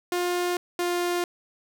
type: tone pair in turn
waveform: sawtooth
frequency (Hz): 354.5 / 351.6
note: F4 / F4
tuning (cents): +26 / +12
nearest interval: unison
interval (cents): 14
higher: first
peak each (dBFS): -20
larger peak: neither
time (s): 0.12-0.57 / 0.79-1.24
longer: neither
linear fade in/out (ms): 2
effects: none